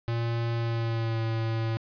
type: tone with pitch glide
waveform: square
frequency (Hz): 116.54 to 112.96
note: A#2 to A2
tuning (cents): 0 to +46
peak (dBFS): -27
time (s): 0.08-1.77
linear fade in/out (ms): 0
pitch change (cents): -54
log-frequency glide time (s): 0.54-1.23
effects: resampled to 11025 Hz + 9-bit